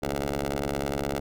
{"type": "ring-modulated tone", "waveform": "10% pulse", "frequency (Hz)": 69.9, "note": "C#2", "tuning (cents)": 15, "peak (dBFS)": -16, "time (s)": [0.02, 1.2], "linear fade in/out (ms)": 10, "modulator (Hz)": 358, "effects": []}